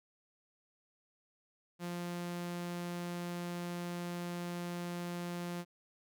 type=tone; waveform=sawtooth; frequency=174.61 Hz; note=F3; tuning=in tune; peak=-34 dBFS; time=1.79-5.65 s; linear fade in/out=50 ms; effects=none